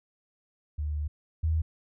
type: tone pair in turn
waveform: sine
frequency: 74.7 / 79.84 Hz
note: D2 / D#2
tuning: +30 / +45 cents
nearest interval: minor second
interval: 115 cents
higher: second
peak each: -28 / -23 dBFS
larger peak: second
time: 0.78-1.08 / 1.43-1.62 s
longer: first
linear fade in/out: 10 ms
effects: none